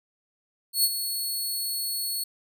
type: tone with ADSR envelope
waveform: 15% pulse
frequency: 4378 Hz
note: C#8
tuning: 22 cents flat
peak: -11 dBFS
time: 0.73-2.24 s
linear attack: 110 ms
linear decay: 44 ms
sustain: -10 dB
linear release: 6 ms
effects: none